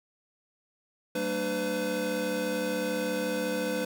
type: tone cluster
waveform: square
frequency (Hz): 193.2 / 227.3 / 298 / 505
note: G3 / A#3 / D4 / B4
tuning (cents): -25 / -43 / +25 / +39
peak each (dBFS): -37 / -38 / -36 / -31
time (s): 1.15-3.85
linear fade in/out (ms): 5
effects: none